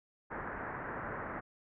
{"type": "low-pass noise", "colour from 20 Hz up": "white", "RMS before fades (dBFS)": -41, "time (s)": [0.3, 1.41], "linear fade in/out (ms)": 20, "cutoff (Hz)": 1800, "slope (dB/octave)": 48, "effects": []}